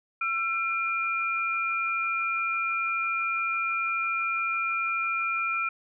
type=tone pair together; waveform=sine; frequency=1347 / 2400 Hz; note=E6 / D7; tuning=+37 / +37 cents; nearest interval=minor seventh; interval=1000 cents; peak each=-28 dBFS; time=0.21-5.69 s; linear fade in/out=5 ms; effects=none